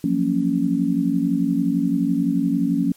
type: chord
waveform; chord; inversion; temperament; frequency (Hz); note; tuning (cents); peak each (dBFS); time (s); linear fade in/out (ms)
sine; Gb major seventh; third; just; 173.43 / 185 / 231.2 / 277.5; F3 / Gb3 / Bb3 / Db4; -12 / 0 / -14 / +2; -24 / -25 / -23 / -20; 0.04-2.92; 2
effects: white hiss -53 dBFS RMS until 2.96 s + MP3 64 kbps